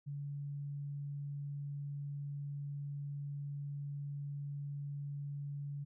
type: tone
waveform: sine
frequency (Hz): 142.8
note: D3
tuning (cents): -48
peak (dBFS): -39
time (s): 0.06-5.85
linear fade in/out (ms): 20
effects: none